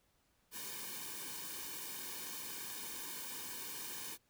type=noise with comb filter; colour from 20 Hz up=white; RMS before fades=-45 dBFS; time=0.51-4.18 s; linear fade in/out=50 ms; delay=1.5 ms; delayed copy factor=-0.95; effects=pink hiss -75 dBFS RMS until 4.29 s